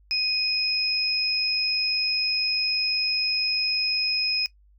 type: tone pair together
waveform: sine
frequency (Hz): 2489 / 5115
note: D#7 / D#8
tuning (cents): 0 / +47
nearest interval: octave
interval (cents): 1247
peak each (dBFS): -28 / -23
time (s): 0.11-4.46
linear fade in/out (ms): 0
effects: noise-tail reverb RT60 0.1 s tail -18 dB re dry + added 50 Hz sine -54 dBFS peak until 4.78 s